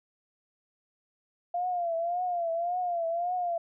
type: tone with vibrato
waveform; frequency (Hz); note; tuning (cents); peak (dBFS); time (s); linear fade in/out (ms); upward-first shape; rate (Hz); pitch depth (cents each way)
sine; 694; F5; -11; -27; 1.54-3.58; 5; triangle; 1.8; 98
effects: none